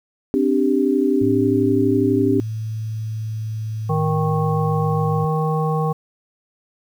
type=chord; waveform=sine; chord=C suspended second; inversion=none; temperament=equal; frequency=261.6 / 293.7 / 392 Hz; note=C4 / D4 / G4; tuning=0 / 0 / 0 cents; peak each=-19 dBFS; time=0.34-2.4 s; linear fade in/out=0 ms
type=tone with pitch glide; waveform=sine; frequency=110 to 109.18 Hz; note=A2 to A2; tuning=0 to -13 cents; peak=-23 dBFS; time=1.21-5.25 s; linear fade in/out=5 ms; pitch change=-13 cents; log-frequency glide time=2.5-3.93 s
type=harmonic tone; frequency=156.5 Hz; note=D#3; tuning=10 cents sharp; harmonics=1 / 3 / 5 / 7; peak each=-19 / -24 / -26 / -27 dBFS; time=3.89-5.93 s; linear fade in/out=10 ms
effects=8-bit